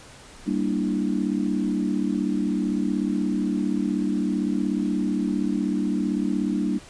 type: chord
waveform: sine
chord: E half-diminished seventh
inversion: first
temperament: equal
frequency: 196 / 233.1 / 293.7 / 329.6 Hz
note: G3 / Bb3 / D4 / E4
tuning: 0 / 0 / 0 / 0 cents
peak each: -26 / -27 / -26 / -31 dBFS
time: 0.46-6.79 s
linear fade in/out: 20 ms
effects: pink hiss -46 dBFS RMS until 6.89 s + resampled to 22050 Hz